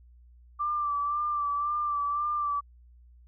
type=tone with vibrato; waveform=sine; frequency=1174.7 Hz; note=D6; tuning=in tune; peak=-26 dBFS; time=0.59-2.61 s; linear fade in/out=20 ms; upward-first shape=sine; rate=1.9 Hz; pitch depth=35 cents each way; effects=added 60 Hz sine -52 dBFS peak until 3.27 s